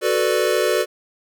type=chord; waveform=square; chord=B minor seventh; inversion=second; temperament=equal; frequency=370 / 440 / 493.9 / 587.3 Hz; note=F#4 / A4 / B4 / D5; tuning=0 / 0 / 0 / 0 cents; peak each=-23 dBFS; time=0.01-0.86 s; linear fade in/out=50 ms; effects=none